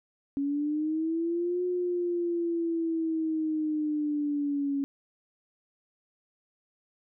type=linear two-way sweep; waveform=sine; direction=up then down; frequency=277.2 to 360.9 to 277.2 Hz; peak=-26 dBFS; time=0.37-4.84 s; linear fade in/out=0 ms; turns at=1.64 s; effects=none